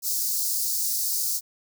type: high-pass noise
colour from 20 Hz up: white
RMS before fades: -26 dBFS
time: 0.02-1.41 s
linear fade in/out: 50 ms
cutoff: 4500 Hz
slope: 48 dB/octave
effects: none